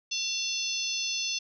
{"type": "harmonic tone with a mistuned harmonic", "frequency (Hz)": 871, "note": "A5", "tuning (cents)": -18, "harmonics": [3, 4, 5, 6, 7], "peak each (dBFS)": [-35, -35, -35, -35, -35], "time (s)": [0.11, 1.39], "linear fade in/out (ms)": 10, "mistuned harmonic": 3, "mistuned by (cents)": 71, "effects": []}